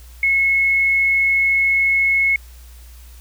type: tone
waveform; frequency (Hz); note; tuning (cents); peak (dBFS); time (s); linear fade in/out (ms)
sine; 2183; C#7; -27; -13; 0.23-2.36; 2
effects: added 60 Hz sine -38 dBFS peak until 3.2 s + white hiss -49 dBFS RMS until 3.2 s